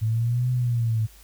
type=linear two-way sweep; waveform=sine; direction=up then down; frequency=108.6 to 126.4 to 108.6 Hz; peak=-20 dBFS; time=0.01-1.07 s; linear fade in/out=20 ms; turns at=0.5 s; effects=added 50 Hz sine -49 dBFS peak until 1.23 s + white hiss -53 dBFS RMS until 1.23 s